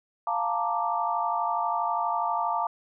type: chord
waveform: sine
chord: Bb major seventh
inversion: second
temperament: equal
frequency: 698.5 / 880 / 932.3 / 1174.7 Hz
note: F5 / A5 / Bb5 / D6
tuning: 0 / 0 / 0 / 0 cents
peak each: -30 dBFS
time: 0.27-2.67 s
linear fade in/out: 2 ms
effects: none